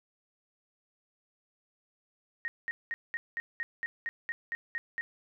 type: tone bursts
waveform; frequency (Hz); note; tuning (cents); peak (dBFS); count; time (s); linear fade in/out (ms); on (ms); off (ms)
sine; 1864.7; A#6; 0; -31; 12; 2.45-5.01; 0; 30; 200
effects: none